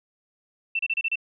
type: tone bursts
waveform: sine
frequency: 2682 Hz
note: E7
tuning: 29 cents sharp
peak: -22 dBFS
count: 6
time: 0.75-1.157 s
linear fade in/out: 5 ms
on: 42 ms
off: 31 ms
effects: none